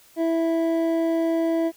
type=tone pair together; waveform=triangle; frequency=329.1 / 659.3 Hz; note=E4 / E5; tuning=-3 / 0 cents; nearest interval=octave; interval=1203 cents; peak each=-19 / -23 dBFS; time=0.16-1.72 s; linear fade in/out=50 ms; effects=white hiss -54 dBFS RMS until 1.76 s